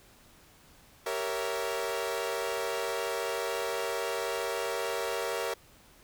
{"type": "chord", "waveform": "sawtooth", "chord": "G diminished seventh", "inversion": "none", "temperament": "equal with one note detuned", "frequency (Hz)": [392, 466.2, 560.2, 659.3], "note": ["G4", "Bb4", "Db5", "Fb5"], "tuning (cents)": [0, 0, 18, 0], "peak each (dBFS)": [-34, -30, -33, -34], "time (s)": [1.06, 5.54], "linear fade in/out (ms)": 5, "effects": ["pink hiss -58 dBFS RMS until 6.03 s"]}